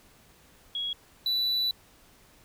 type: tone pair in turn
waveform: sine / triangle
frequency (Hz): 3322 / 3964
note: G#7 / B7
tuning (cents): 0 / +6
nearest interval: minor third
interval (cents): 306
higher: second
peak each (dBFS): -29 / -23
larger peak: second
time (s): 0.75-0.93 / 1.26-1.71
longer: second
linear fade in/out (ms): 2
effects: pink hiss -58 dBFS RMS until 2.44 s